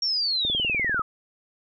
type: linear sweep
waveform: sine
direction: down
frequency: 5590 to 1222 Hz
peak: -22 dBFS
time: 0.02-1.02 s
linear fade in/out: 5 ms
type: click train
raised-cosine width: 2 ms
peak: -22 dBFS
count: 12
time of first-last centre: 0.45-0.995 s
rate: 20.2 Hz
effects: none